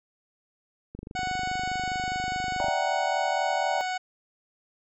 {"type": "click train", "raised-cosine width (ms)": 3, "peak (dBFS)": -26, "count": 44, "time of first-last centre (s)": [0.95, 2.684], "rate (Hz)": 24.8}
{"type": "harmonic tone", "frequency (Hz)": 740, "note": "F#5", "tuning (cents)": 0, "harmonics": [1, 2, 3, 4, 5, 6, 7, 9, 10], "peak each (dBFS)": [-29, -35, -37, -42, -46, -43, -49, -47, -50], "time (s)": [1.15, 3.98], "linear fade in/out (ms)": 10}
{"type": "chord", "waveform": "sine", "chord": "E half-diminished seventh", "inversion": "third", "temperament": "equal", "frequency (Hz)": [587.3, 659.3, 784, 932.3], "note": ["D5", "E5", "G5", "Bb5"], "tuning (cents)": [0, 0, 0, 0], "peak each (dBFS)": [-32, -32, -29, -34], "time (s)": [2.6, 3.81], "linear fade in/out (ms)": 0}
{"effects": []}